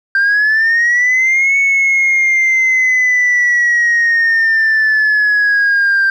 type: linear two-way sweep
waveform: sine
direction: up then down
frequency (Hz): 1574 to 2217 to 1574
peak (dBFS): -7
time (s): 0.15-6.1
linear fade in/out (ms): 2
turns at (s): 1.57
effects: tanh soft clip ceiling -7 dBFS + 8-bit

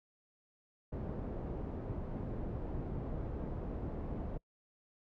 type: low-pass noise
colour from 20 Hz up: pink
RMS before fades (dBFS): -40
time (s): 0.92-4.38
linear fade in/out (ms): 10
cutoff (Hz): 520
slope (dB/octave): 12
effects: noise-tail reverb RT60 0.1 s tail -26 dB re dry

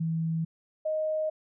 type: tone pair in turn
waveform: sine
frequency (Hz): 162.8 / 623.1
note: E3 / D#5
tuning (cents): -21 / +2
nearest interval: octave + major seventh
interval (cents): 2323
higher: second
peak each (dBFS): -26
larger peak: neither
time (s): 0-0.45 / 0.85-1.3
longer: neither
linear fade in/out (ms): 10
effects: none

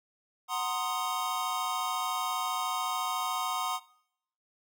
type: chord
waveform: square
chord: C half-diminished seventh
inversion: second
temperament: equal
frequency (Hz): 740 / 932.3 / 1046.5 / 1244.5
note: Gb5 / Bb5 / C6 / Eb6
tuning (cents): 0 / 0 / 0 / 0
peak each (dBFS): -37 / -38 / -35 / -36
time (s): 0.48-3.8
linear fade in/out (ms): 50
effects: noise-tail reverb RT60 0.7 s tail -20 dB re dry

